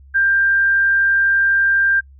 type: tone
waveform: sine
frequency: 1588 Hz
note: G6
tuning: 22 cents sharp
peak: -12 dBFS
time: 0.14-2.01 s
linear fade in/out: 20 ms
effects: noise-tail reverb RT60 0.1 s tail -26 dB re dry + added 68 Hz sine -41 dBFS peak until 2.19 s